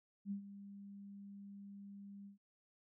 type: tone with ADSR envelope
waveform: sine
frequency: 200 Hz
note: G3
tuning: 35 cents sharp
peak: -37 dBFS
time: 0.25-2.38 s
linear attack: 61 ms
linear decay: 100 ms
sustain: -13 dB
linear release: 120 ms
effects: none

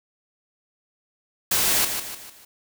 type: noise with echo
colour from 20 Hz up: white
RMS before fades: -21 dBFS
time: 1.51-1.85 s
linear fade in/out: 5 ms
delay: 150 ms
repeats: 4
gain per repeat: -7 dB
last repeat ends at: 2.45 s
effects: none

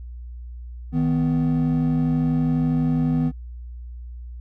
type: tone pair together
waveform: triangle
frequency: 157.83 / 250 Hz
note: D#3 / B3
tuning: +25 / +21 cents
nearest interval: minor sixth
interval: 796 cents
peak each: -18 dBFS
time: 0.92-3.32 s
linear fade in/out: 50 ms
effects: tanh soft clip ceiling -11 dBFS + added 60 Hz sine -33 dBFS peak until 4.4 s

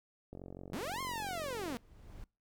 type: click train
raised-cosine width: 2 ms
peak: -33 dBFS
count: 66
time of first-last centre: 0.33-1.746 s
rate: 45.9 Hz
type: linear two-way sweep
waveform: sawtooth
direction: up then down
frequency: 140.4 to 1085 to 220.2 Hz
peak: -34 dBFS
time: 0.73-1.77 s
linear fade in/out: 0 ms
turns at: 1.01 s
type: noise with exponential growth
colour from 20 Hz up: brown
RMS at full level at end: -47 dBFS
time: 1.09-2.24 s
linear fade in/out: 1 ms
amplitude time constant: 250 ms
effects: noise-tail reverb RT60 0.3 s tail -25 dB re dry

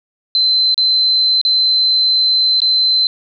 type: tone with dropouts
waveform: sine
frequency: 4072 Hz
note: C8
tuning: 48 cents flat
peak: -10 dBFS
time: 0.35-3.07 s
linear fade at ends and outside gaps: 1 ms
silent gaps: 0.744-0.778 / 1.414-1.45 / 2.603-2.618 s
effects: none

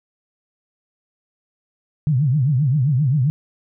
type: tone with vibrato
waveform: sine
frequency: 137.9 Hz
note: C#3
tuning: 9 cents flat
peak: -14 dBFS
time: 2.07-3.3 s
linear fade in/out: 0 ms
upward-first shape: triangle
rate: 7.6 Hz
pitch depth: 270 cents each way
effects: none

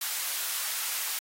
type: high-pass noise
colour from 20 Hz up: white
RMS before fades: -32 dBFS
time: 0.01-1.19 s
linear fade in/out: 5 ms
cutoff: 1000 Hz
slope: 12 dB/octave
effects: AAC 48 kbps

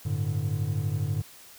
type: chord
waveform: triangle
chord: G suspended second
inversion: none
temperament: just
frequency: 98 / 110.25 / 147 Hz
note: G2 / A2 / D3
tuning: 0 / +4 / +2 cents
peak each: -28 dBFS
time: 0.05-1.22 s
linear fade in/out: 10 ms
effects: white hiss -50 dBFS RMS until 1.58 s

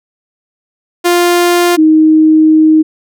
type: tone pair in turn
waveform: sawtooth / sine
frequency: 350 / 313.2 Hz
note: F4 / D#4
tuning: +4 / +11 cents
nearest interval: major second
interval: 193 cents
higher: first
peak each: -3 dBFS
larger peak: neither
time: 1.04-1.77 / 1.77-2.83 s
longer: second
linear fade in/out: 20 ms
effects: none

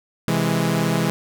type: chord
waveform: sawtooth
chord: C augmented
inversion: none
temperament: equal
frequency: 130.81 / 164.81 / 207.7 Hz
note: C3 / E3 / G#3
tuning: 0 / 0 / 0 cents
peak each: -21 / -17 / -19 dBFS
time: 0.28-1.1 s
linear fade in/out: 0 ms
effects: none

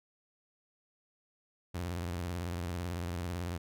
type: tone with vibrato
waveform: sawtooth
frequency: 87.31 Hz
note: F2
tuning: in tune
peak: -31 dBFS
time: 1.74-3.58 s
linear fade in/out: 10 ms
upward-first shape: triangle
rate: 18 Hz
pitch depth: 160 cents each way
effects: none

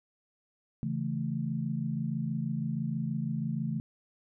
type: chord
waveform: sine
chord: A major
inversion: first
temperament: equal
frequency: 138.59 / 164.81 / 220 Hz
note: C#3 / E3 / A3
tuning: 0 / 0 / 0 cents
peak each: -34 dBFS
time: 0.83-3.8 s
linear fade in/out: 0 ms
effects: none

